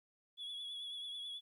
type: tone with vibrato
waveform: sine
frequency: 3386 Hz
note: G#7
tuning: 33 cents sharp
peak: -40 dBFS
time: 0.37-1.41 s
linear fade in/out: 50 ms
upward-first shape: triangle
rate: 9.2 Hz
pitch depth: 44 cents each way
effects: tanh soft clip ceiling -41 dBFS + 13-bit